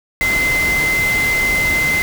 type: tone in noise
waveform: sine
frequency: 2064 Hz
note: C7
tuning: 24 cents flat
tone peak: -14 dBFS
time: 0.21-2.02 s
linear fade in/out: 0 ms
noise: pink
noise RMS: -23 dBFS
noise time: 0.21-2.02 s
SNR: +6 dB
effects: none